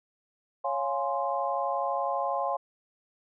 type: chord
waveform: sine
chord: Db major seventh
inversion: none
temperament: equal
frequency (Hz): 554.4 / 698.5 / 830.6 / 1046.5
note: Db5 / F5 / Ab5 / C6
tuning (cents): 0 / 0 / 0 / 0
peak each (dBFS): -32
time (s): 0.64-2.57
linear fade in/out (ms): 10
effects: none